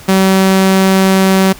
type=tone; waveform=sawtooth; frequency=190.9 Hz; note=G3; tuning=46 cents flat; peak=-3 dBFS; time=0.08-1.53 s; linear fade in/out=10 ms; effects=pink hiss -35 dBFS RMS until 1.59 s